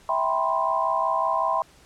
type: chord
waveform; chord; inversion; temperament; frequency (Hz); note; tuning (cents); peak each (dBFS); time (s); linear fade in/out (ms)
sine; C major seventh; first; just; 654.1 / 784.9 / 981.1 / 1046.5; E5 / G5 / B5 / C6; -14 / +2 / -12 / 0; -27 / -28 / -26 / -25; 0.09-1.62; 2
effects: pink hiss -54 dBFS RMS until 1.85 s + low-pass 10000 Hz 12 dB/octave